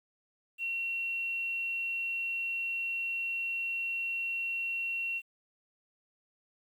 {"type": "tone with quantisation", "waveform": "sine", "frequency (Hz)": 2730, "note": "F7", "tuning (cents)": -40, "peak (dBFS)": -31, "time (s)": [0.58, 5.22], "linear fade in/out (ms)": 50, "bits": 10, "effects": []}